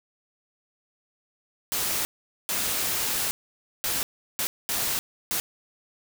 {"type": "noise bursts at uneven times", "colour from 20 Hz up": "white", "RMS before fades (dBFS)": -27, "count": 6, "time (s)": [[1.72, 2.05], [2.49, 3.31], [3.84, 4.03], [4.39, 4.47], [4.69, 4.99], [5.31, 5.4]], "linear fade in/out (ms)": 0, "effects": []}